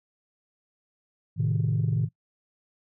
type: chord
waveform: sine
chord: A diminished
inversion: none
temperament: equal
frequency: 110 / 130.81 / 155.56 Hz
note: A2 / C3 / Eb3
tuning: 0 / 0 / 0 cents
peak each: -25 / -27 / -25 dBFS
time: 1.36-2.09 s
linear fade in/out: 50 ms
effects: noise-tail reverb RT60 0.1 s tail -21 dB re dry + tanh soft clip ceiling -17 dBFS